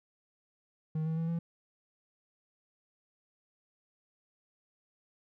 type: tone with pitch steps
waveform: triangle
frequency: 157.1 / 160.59 / 164.15 / 167.79 Hz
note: D#3 / E3 / E3 / E3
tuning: +17 / -45 / -7 / +31 cents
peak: -28 dBFS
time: 0.95-1.39 s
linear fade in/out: 5 ms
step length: 110 ms
effects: none